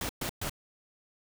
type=noise bursts; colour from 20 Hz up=pink; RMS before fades=-34 dBFS; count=3; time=0.01-0.496 s; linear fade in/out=2 ms; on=82 ms; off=120 ms; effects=none